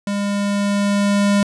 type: tone with level ramp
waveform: square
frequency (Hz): 202.1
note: G#3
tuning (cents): -47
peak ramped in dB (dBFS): -20 to -13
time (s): 0.07-1.43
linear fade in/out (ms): 2
effects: resampled to 24000 Hz